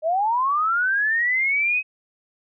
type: linear sweep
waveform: sine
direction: up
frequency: 605 to 2554 Hz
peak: -18 dBFS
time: 0.02-1.83 s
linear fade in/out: 50 ms
effects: none